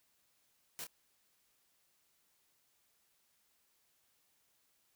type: noise with echo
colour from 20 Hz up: white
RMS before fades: -44 dBFS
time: 0.79-0.84 s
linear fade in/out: 0 ms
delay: 28 ms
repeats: 1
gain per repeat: -6 dB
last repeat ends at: 0.868 s
effects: white hiss -75 dBFS RMS until 4.95 s